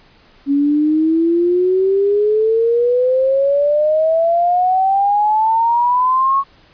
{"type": "exponential sweep", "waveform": "sine", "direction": "up", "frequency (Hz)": [277.2, 1108.7], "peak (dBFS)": -11, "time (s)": [0.46, 6.44], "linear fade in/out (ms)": 50, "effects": ["pink hiss -49 dBFS RMS until 6.73 s", "resampled to 11025 Hz"]}